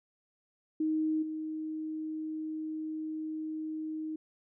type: tone with level steps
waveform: sine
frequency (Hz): 312.9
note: D#4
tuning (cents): +10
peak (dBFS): -27 / -34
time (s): 0.8-4.16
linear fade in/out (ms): 5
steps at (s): 1.22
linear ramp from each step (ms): 10
effects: none